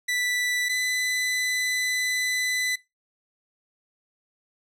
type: tone pair in turn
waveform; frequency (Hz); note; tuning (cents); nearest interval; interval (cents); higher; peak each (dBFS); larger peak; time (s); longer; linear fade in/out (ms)
sawtooth; 1975.5 / 2002; B6 / B6; 0 / +23; unison; 23; second; -20; neither; 0.08-0.69 / 0.69-2.76; second; 10
effects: noise-tail reverb RT60 0.2 s tail -19 dB re dry + low-pass 12000 Hz 12 dB/octave